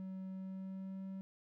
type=tone with pitch glide; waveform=triangle; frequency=189 to 191.64 Hz; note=F#3 to G3; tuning=+37 to -39 cents; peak=-40 dBFS; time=0-1.21 s; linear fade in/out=0 ms; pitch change=+24 cents; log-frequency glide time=0.29-1.04 s; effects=none